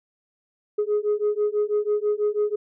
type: beating tone pair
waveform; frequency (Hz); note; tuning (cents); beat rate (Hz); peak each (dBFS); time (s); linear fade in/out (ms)
sine; 415.3 / 421.4; G#4 / G#4; 0 / +25; 6.1; -22; 0.78-2.56; 10
effects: tanh soft clip ceiling -16 dBFS